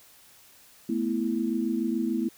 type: chord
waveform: sine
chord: A suspended second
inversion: none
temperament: equal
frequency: 220 / 246.9 / 329.6 Hz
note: A3 / B3 / E4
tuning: 0 / 0 / 0 cents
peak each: -29 dBFS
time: 0.89-2.29 s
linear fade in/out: 5 ms
effects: white hiss -55 dBFS RMS until 2.37 s